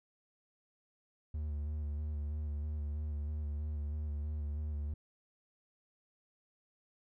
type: tone with vibrato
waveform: triangle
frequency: 74.6 Hz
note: D2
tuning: 28 cents sharp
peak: -33 dBFS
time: 1.34-4.94 s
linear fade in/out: 5 ms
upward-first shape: square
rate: 3.1 Hz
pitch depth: 30 cents each way
effects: none